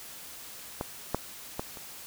clicks, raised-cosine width 1 ms, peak -17 / -12 / -17 / -30 dBFS, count 4, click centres 0.811 / 1.146 / 1.595 / 1.772 s, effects white hiss -45 dBFS RMS until 2.06 s

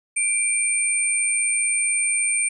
sine tone pair together, 2353 / 8884 Hz, D7 / C#9, +3 / +3 cents, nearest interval octave + major seventh, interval 2300 cents, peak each -24 / -20 dBFS, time 0.16-2.49 s, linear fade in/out 10 ms, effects none

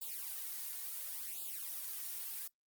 blue noise with flanger, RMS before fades -43 dBFS, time 0.01-2.48 s, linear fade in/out 10 ms, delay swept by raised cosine 0.25 to 2.85 ms, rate 0.71 Hz, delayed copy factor +1, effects noise-tail reverb RT60 0.1 s tail -20 dB re dry + Opus 32 kbps

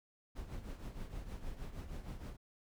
brown noise with tremolo, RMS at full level -42 dBFS, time 0.35-2.37 s, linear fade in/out 20 ms, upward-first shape triangle, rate 6.4 Hz, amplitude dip 70%, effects none

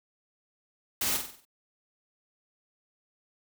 white noise with echo, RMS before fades -29 dBFS, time 1.01-1.17 s, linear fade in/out 5 ms, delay 47 ms, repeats 6, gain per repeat -6 dB, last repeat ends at 1.452 s, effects none

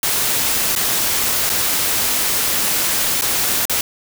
white noise with dropouts, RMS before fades -18 dBFS, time 0.03-3.81 s, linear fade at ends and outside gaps 2 ms, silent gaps 0.752-0.761 / 1.494-1.499 / 3.212-3.22 / 3.654-3.696 s, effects none

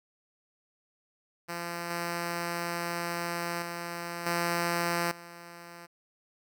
5% pulse tone with level steps, 171.6 Hz, F3, 30 cents flat, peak -23 / -20 / -24 / -16 / -34 dBFS, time 1.48-5.87 s, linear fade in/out 20 ms, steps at 1.9 / 3.62 / 4.26 / 5.11 s, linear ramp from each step 5 ms, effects none

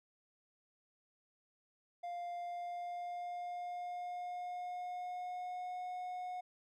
triangle tone with pitch glide, 700 to 726.8 Hz, F5 to F#5, +4 to -31 cents, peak -38 dBFS, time 2.03-6.41 s, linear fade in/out 10 ms, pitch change +65 cents, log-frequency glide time 2.35-5.82 s, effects none

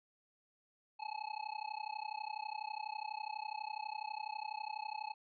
square tone with amplitude modulation, 856 Hz, A5, 48 cents flat, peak -37 dBFS, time 0.99-5.14 s, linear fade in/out 20 ms, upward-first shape sine, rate 32.1 Hz, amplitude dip 100%, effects resampled to 11025 Hz

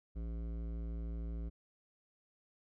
sine tone with hard clipping, 56.6 Hz, A1, 50 cents sharp, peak -40 dBFS, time 0.15-1.5 s, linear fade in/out 20 ms, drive 14 dB, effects none

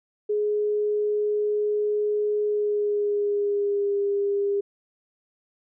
sine tone with pitch glide, 418.7 to 402.6 Hz, G#4 to G4, +14 to +46 cents, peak -21 dBFS, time 0.29-4.61 s, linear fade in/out 10 ms, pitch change -68 cents, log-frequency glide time 2.46-3.97 s, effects none

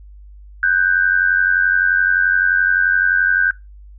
sine tone pair together, 1495 / 1586.6 Hz, F#6 / G6, +17 / +20 cents, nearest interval minor second, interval 103 cents, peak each -15 dBFS, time 0.63-3.51 s, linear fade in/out 2 ms, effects noise-tail reverb RT60 0.2 s tail -21 dB re dry + added 50 Hz sine -37 dBFS peak until 3.98 s

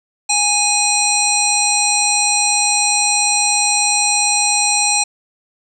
harmonic tone with a mistuned harmonic, 823 Hz, G#5, 16 cents flat, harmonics 1 / 3 / 5 / 7 / 9 / 10, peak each -20 / -20 / -20 / -20 / -20 / -20 dBFS, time 0.29-5.04 s, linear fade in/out 10 ms, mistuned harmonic 3, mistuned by +16 cents, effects 8-bit

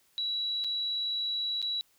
sine tone with dropouts, 3913 Hz, B7, 17 cents flat, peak -29 dBFS, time 0.18-1.81 s, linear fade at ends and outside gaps 0 ms, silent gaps 0.64-0.645 / 1.617-1.626 s, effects white hiss -67 dBFS RMS until 1.98 s

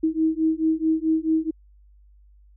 sine beating tone pair, 316.6 / 321.2 Hz, D#4 / E4, +30 / -45 cents, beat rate 4.6 Hz, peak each -22 dBFS, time 0.03-1.51 s, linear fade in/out 10 ms, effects added 50 Hz sine -50 dBFS peak until 2.56 s

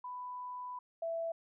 sine tone pair in turn, 994 / 663 Hz, B5 / E5, +11 / +10 cents, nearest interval perfect fifth, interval 701 cents, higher first, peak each -40 / -34 dBFS, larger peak second, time 0.04-0.79 / 1.02-1.32 s, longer first, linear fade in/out 5 ms, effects none

